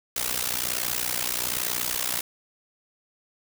white noise with amplitude modulation, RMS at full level -24 dBFS, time 0.16-2.21 s, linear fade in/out 5 ms, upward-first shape sine, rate 61.2 Hz, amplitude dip 90%, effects none

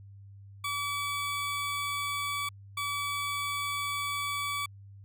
20% pulse tone bursts at uneven times, 1146 Hz, D6, 43 cents flat, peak -26 dBFS, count 2, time 0.64-2.49 / 2.77-4.66 s, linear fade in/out 5 ms, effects added 99 Hz sine -47 dBFS peak until 5.04 s

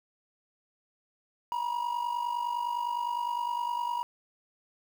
triangle tone with amplitude modulation, 958 Hz, A#5, 47 cents sharp, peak -24 dBFS, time 1.52-4.03 s, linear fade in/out 0 ms, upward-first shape sine, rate 49.8 Hz, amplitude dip 70%, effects 9-bit

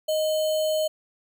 sine tone with sample-and-hold, 622.3 Hz, D#5, in tune, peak -21 dBFS, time 0.08-0.88 s, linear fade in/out 10 ms, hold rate 3675 Hz, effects none

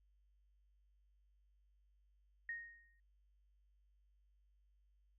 sine tone with exponential decay, 1861 Hz, A#6, 3 cents flat, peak -39 dBFS, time 2.49-3 s, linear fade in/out 2 ms, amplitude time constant 110 ms, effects added 50 Hz sine -70 dBFS peak until 5.18 s

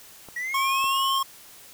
clicks, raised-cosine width 1 ms, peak -28 dBFS, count 2, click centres 0.287 / 0.842 s
triangle linear sweep, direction up, 1900 to 3197 Hz, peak -26 dBFS, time 0.36-1.19 s, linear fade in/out 5 ms
square tone, 1081 Hz, C#6, 44 cents flat, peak -23 dBFS, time 0.54-1.23 s, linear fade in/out 5 ms
effects white hiss -48 dBFS RMS until 1.73 s

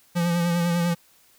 square tone with vibrato, 172.2 Hz, F3, 24 cents flat, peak -21 dBFS, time 0.15-0.95 s, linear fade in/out 20 ms, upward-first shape sine, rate 10 Hz, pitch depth 33 cents each way, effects white hiss -58 dBFS RMS until 1.38 s

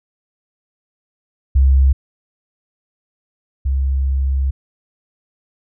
sine tone pair in turn, 67 / 67.28 Hz, C2 / C2, +42 / +49 cents, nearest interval unison, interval 7 cents, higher second, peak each -8 / -14 dBFS, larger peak first, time 1.55-1.93 / 3.65-4.51 s, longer second, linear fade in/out 10 ms, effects none

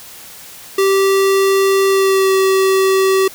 square tone with pitch glide, 389.3 to 383.3 Hz, G4 to G4, -12 to -39 cents, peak -11 dBFS, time 0.78-3.28 s, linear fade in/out 5 ms, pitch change -27 cents, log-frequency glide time 1.87-2.33 s, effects white hiss -36 dBFS RMS until 3.34 s

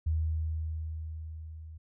sine tone with level ramp, 79.3 Hz, D#2, 33 cents sharp, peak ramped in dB -25 to -43 dBFS, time 0.06-1.78 s, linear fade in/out 10 ms, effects none

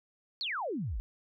sine exponential sweep, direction down, 4561 to 41.83 Hz, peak -32 dBFS, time 0.41-1 s, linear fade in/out 0 ms, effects none

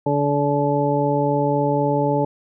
harmonic tone, 143.8 Hz, D3, 36 cents flat, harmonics 1 / 2 / 3 / 4 / 6, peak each -23 / -23 / -23 / -23 / -23 dBFS, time 0.06-2.25 s, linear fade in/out 5 ms, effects none

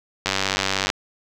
click train, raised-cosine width 0.2 ms, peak -3 dBFS, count 63, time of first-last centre 0.26-0.901 s, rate 96.7 Hz, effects none

